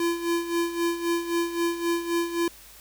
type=tone with tremolo; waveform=square; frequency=340.1 Hz; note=F4; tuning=46 cents flat; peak=-22 dBFS; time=0-2.48 s; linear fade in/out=2 ms; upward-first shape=sine; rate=3.8 Hz; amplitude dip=70%; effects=added 50 Hz sine -56 dBFS peak until 2.8 s + white hiss -49 dBFS RMS until 2.8 s